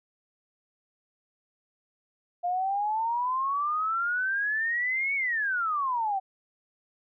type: exponential two-way sweep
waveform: sine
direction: up then down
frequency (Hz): 697 to 2253 to 750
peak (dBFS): -25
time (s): 2.43-6.2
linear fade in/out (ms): 20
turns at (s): 5.15
effects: none